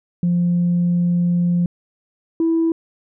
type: tone pair in turn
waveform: sine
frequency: 174.61 / 328.5 Hz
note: F3 / E4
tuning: 0 / -6 cents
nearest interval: major seventh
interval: 1094 cents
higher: second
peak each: -13 dBFS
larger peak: neither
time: 0.23-1.66 / 2.4-2.72 s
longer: first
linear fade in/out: 2 ms
effects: tanh soft clip ceiling -11 dBFS